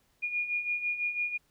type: beating tone pair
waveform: sine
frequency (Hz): 2430 / 2436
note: D#7 / D#7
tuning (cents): -42 / -37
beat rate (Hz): 6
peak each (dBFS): -36 / -30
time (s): 0.22-1.38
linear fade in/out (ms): 20
effects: pink hiss -70 dBFS RMS until 1.5 s